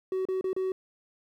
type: tone with dropouts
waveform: triangle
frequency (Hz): 376.3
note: F#4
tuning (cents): +29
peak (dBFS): -24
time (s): 0.12-0.72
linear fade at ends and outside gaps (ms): 2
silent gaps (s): 0.253-0.286 / 0.411-0.442 / 0.531-0.564
effects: tanh soft clip ceiling -20 dBFS + 11-bit